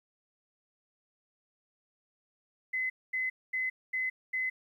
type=tone bursts; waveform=sine; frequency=2034 Hz; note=C7; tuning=50 cents flat; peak=-29 dBFS; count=5; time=2.73-4.5 s; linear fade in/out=10 ms; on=170 ms; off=230 ms; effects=11-bit